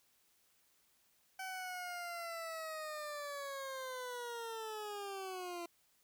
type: linear sweep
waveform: 20% pulse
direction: down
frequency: 763 to 340 Hz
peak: -37 dBFS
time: 1.39-5.66 s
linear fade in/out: 5 ms
effects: white hiss -73 dBFS RMS until 6.03 s